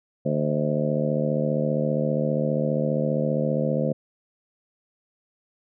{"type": "harmonic tone with a mistuned harmonic", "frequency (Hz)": 75, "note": "D2", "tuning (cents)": 37, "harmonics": [2, 3, 4, 5, 6, 7, 8, 9], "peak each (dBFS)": [-26, -27, -33, -36, -33, -26, -35, -35], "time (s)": [0.25, 3.93], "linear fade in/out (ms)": 10, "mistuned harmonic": 9, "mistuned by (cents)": -67, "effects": []}